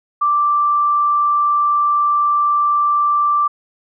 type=tone; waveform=sine; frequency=1174 Hz; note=D6; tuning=1 cent flat; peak=-12 dBFS; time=0.21-3.48 s; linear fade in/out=10 ms; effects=none